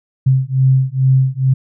sine beating tone pair, 130.81 / 133.11 Hz, C3 / C3, 0 / +30 cents, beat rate 2.3 Hz, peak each -13 dBFS, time 0.26-1.54 s, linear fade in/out 10 ms, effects none

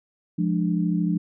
sine chord, D diminished, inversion first, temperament equal with one note detuned, 174.61 / 207.7 / 297.4 Hz, F3 / Ab3 / D4, 0 / 0 / +22 cents, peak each -22 / -27 / -27 dBFS, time 0.38-1.18 s, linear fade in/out 10 ms, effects none

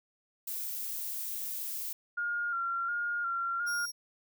violet noise, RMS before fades -37 dBFS, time 0.47-1.93 s, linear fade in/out 5 ms
sine tone with vibrato, 1396.9 Hz, F6, in tune, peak -30 dBFS, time 2.17-3.86 s, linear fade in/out 10 ms, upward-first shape square, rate 1.4 Hz, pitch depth 29 cents each way
sawtooth tone, 5600 Hz, F8, 4 cents sharp, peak -34 dBFS, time 3.66-3.92 s, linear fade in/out 20 ms
effects none

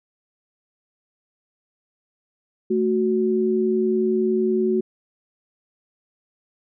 sine tone pair together, 220.8 / 370 Hz, A3 / F#4, +6 / 0 cents, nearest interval major sixth, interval 894 cents, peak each -22 / -19 dBFS, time 2.7-4.81 s, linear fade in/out 10 ms, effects none

